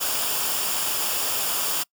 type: noise with comb filter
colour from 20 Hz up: white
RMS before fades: -25 dBFS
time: 0-1.84 s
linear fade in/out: 20 ms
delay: 0.49 ms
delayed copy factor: -0.55
effects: noise-tail reverb RT60 0.1 s tail -25 dB re dry

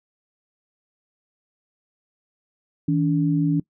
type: tone pair together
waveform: sine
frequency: 160.41 / 286.3 Hz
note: E3 / D4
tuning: -47 / -44 cents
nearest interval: minor seventh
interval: 1003 cents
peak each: -20 dBFS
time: 2.88-3.6 s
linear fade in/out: 5 ms
effects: noise-tail reverb RT60 0.1 s tail -22 dB re dry

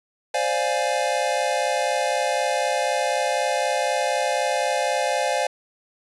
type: chord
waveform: square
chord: D half-diminished seventh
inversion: third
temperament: equal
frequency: 523.3 / 587.3 / 698.5 / 830.6 Hz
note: C5 / D5 / F5 / Ab5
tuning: 0 / 0 / 0 / 0 cents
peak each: -27 dBFS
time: 0.34-5.47 s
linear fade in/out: 5 ms
effects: resampled to 24000 Hz

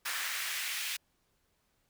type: noise with high-pass filter sweep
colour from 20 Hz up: pink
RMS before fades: -36 dBFS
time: 0.05-0.97 s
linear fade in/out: 10 ms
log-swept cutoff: 1500 to 2500 Hz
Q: 1.6
effects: pink hiss -75 dBFS RMS until 1.89 s

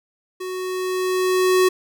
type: tone with level ramp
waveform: square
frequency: 370 Hz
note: F#4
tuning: in tune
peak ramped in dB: -28 to -13 dBFS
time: 0.4-1.69 s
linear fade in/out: 10 ms
effects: none

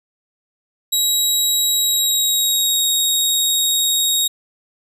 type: tone with pitch glide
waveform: 20% pulse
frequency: 3850 to 3762 Hz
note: B7 to A#7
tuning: -45 to +15 cents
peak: -9 dBFS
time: 0.92-4.28 s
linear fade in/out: 10 ms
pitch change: -40 cents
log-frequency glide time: 1.73-2.82 s
effects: none

